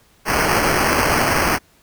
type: noise with sample-and-hold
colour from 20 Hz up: white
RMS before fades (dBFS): -17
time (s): 0.25-1.59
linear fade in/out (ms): 50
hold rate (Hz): 3675
effects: pink hiss -55 dBFS RMS until 1.82 s